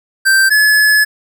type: tone pair in turn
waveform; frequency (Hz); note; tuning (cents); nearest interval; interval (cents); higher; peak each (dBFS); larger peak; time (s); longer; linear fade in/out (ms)
square; 1565 / 1709.3; G6 / G#6; -3 / +49; major second; 152; second; -8; neither; 0.25-0.5 / 0.5-1.05; second; 20
effects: none